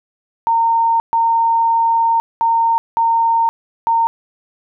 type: tone bursts at uneven times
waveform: sine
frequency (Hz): 917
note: A#5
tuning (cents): -29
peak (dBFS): -11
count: 5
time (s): 0.47-1 / 1.13-2.2 / 2.41-2.78 / 2.97-3.49 / 3.87-4.07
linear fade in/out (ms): 0
effects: none